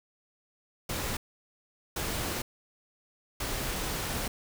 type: noise bursts at uneven times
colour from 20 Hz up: pink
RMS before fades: -33 dBFS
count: 3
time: 0.89-1.17 / 1.96-2.42 / 3.4-4.28 s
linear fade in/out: 5 ms
effects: none